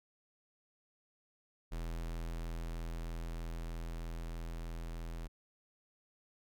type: tone with level ramp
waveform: square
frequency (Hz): 41.59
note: E1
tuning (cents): +16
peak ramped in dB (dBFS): -38 to -41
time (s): 1.71-5.28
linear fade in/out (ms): 20
effects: none